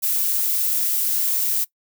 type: noise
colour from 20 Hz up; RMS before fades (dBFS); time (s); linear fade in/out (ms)
violet; -21; 0.02-1.65; 20
effects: noise-tail reverb RT60 0.1 s tail -21 dB re dry